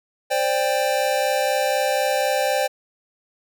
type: chord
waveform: square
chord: C suspended second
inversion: none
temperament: equal with one note detuned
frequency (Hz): 523.3 / 587.3 / 792.2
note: C5 / D5 / G5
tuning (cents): 0 / 0 / +18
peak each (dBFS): -24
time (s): 0.3-2.68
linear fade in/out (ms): 20
effects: none